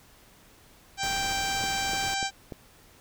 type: harmonic tone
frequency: 784 Hz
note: G5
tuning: in tune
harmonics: 1 / 2 / 3 / 4 / 5 / 6 / 7 / 8 / 9 / 10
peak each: -31 / -34 / -36 / -37 / -38 / -39 / -39 / -40 / -41 / -41 dBFS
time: 0.97-2.31 s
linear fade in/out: 50 ms
type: noise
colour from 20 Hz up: pink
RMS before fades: -38 dBFS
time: 1.03-2.14 s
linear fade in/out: 0 ms
type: click train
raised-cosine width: 2 ms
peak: -23 dBFS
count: 4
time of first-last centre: 1.64-2.522 s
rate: 3.4 Hz
effects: pink hiss -56 dBFS RMS until 3 s